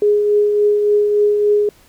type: tone with tremolo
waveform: sine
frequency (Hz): 415.3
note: G#4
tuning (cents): 0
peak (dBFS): -9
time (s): 0.02-1.69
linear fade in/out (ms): 2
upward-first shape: triangle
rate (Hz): 3.5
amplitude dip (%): 40
effects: pink hiss -50 dBFS RMS until 1.88 s